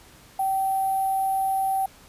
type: tone with sample-and-hold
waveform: sine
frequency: 772 Hz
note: G5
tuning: 27 cents flat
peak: -21 dBFS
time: 0.39-1.86 s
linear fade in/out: 5 ms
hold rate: 11025 Hz
effects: pink hiss -51 dBFS RMS until 2.08 s + resampled to 32000 Hz